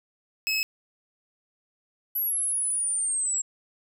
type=tone; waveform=25% pulse; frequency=2580 Hz; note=E7; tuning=38 cents flat; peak=-20 dBFS; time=0.47-0.63 s; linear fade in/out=0 ms
type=linear sweep; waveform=sine; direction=down; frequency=11770 to 7550 Hz; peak=-24 dBFS; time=2.15-3.42 s; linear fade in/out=10 ms
effects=none